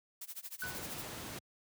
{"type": "noise with tremolo", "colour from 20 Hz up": "blue", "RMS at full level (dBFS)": -43, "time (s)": [0.21, 1.03], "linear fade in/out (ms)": 5, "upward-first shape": "sine", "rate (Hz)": 13, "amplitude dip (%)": 95}
{"type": "tone with exponential decay", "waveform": "triangle", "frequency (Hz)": 1491, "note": "F#6", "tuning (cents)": 13, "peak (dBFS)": -33, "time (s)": [0.62, 0.92], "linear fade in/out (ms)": 2, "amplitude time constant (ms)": 65}
{"type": "noise", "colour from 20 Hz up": "pink", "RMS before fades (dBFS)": -44, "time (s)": [0.63, 1.39], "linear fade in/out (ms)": 5}
{"effects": ["high-pass 80 Hz 12 dB/octave"]}